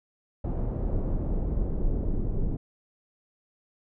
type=noise with low-pass filter sweep; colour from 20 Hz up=brown; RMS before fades=-27 dBFS; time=0.44-2.57 s; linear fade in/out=5 ms; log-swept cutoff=640 to 390 Hz; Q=1.1; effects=none